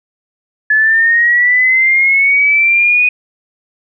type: linear sweep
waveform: sine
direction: up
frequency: 1714 to 2489 Hz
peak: -7 dBFS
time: 0.7-3.09 s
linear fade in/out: 5 ms
effects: none